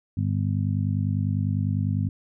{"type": "harmonic tone", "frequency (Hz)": 50, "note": "G1", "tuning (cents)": 35, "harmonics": [2, 3, 4, 5], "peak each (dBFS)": [-24, -28, -30, -32], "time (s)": [0.17, 2.09], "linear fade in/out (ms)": 5, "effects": []}